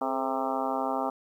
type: harmonic tone with a mistuned harmonic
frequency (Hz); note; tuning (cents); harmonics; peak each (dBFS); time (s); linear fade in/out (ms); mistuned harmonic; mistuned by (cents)
132.4; C3; +21; 2 / 3 / 4 / 5 / 6 / 7 / 8 / 9 / 10; -34 / -38 / -36 / -34 / -32 / -35 / -40 / -36 / -41; 0.01-1.1; 5; 3; +120
effects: 10-bit